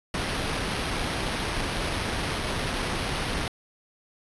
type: noise with sample-and-hold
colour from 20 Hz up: pink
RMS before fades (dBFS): -29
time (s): 0.14-3.48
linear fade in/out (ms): 2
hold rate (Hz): 7350
effects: resampled to 24000 Hz